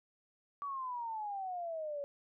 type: exponential sweep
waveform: sine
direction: down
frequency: 1154 to 560 Hz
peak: -37 dBFS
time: 0.62-2.04 s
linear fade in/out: 0 ms
effects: none